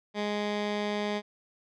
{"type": "tone with low-pass filter", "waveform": "15% pulse", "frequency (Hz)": 207.7, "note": "G#3", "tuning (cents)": 0, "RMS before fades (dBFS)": -31, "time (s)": [0.14, 1.22], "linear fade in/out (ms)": 50, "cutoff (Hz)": 3900, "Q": 1.3, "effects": []}